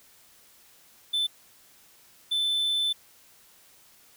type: tone bursts at uneven times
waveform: triangle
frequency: 3524 Hz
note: A7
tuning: 2 cents sharp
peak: -22 dBFS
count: 2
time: 1.13-1.27 / 2.31-2.93 s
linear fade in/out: 10 ms
effects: white hiss -57 dBFS RMS until 4.16 s